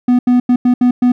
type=tone bursts at uneven times; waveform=triangle; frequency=246.9 Hz; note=B3; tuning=in tune; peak=-5 dBFS; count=6; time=0.08-0.19 / 0.27-0.4 / 0.49-0.56 / 0.65-0.74 / 0.81-0.91 / 1.02-1.12 s; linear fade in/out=5 ms; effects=none